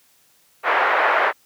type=band-pass noise; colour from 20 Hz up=white; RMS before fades=-18 dBFS; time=0.63-1.33 s; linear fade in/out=50 ms; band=490 to 1800 Hz; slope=24 dB/octave; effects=white hiss -58 dBFS RMS until 1.45 s + high-pass 60 Hz 12 dB/octave